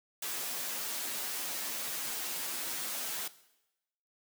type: noise with comb filter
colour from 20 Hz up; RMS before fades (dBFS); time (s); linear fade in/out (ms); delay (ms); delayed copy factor
white; -37; 0.22-3.28; 5; 10; -0.85
effects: noise-tail reverb RT60 0.9 s tail -17 dB re dry + high-pass 200 Hz 12 dB/octave